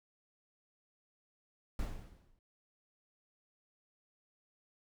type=noise with exponential decay; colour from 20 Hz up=brown; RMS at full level=-34 dBFS; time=1.79-2.39 s; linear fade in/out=2 ms; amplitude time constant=130 ms; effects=none